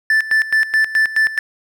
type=tone with tremolo; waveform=triangle; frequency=1760 Hz; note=A6; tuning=in tune; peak=-9 dBFS; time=0.1-1.39 s; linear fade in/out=2 ms; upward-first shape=square; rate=4.7 Hz; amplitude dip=80%; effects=none